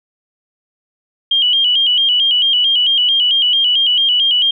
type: tone with vibrato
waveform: sine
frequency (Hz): 3078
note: G7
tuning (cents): -32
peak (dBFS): -10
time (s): 1.31-4.51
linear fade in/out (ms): 5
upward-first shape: square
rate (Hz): 4.5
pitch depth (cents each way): 71
effects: none